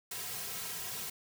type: noise with comb filter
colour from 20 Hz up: white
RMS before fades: -40 dBFS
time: 0.11-1.1 s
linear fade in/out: 5 ms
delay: 3.4 ms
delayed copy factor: -0.95
effects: none